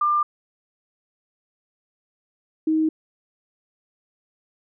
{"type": "tone pair in turn", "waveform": "sine", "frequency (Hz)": [1195, 315.1], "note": ["D6", "D#4"], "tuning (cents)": [30, 22], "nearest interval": "octave + major seventh", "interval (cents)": 2308, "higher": "first", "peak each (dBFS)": -17, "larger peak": "neither", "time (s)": [[0.01, 0.23], [2.67, 2.89]], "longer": "neither", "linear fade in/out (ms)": 5, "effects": []}